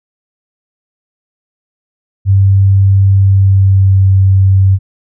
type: tone with pitch glide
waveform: sine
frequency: 97.6 to 96.09 Hz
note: G2 to G2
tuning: -7 to -34 cents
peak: -4 dBFS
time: 2.25-4.79 s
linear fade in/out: 50 ms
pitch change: -27 cents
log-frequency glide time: 3.15-4.07 s
effects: none